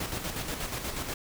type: noise with tremolo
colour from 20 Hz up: pink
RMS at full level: -33 dBFS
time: 0-1.14 s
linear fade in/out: 5 ms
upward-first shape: square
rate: 8.3 Hz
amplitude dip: 45%
effects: none